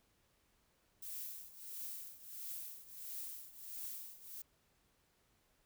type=noise with tremolo; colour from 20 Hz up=violet; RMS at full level=-44 dBFS; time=1.02-4.42 s; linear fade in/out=5 ms; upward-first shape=triangle; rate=1.5 Hz; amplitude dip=85%; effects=pink hiss -75 dBFS RMS until 5.65 s